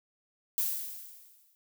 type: noise with exponential decay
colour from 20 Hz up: violet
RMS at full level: -28 dBFS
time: 0.58-1.55 s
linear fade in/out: 0 ms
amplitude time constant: 210 ms
effects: none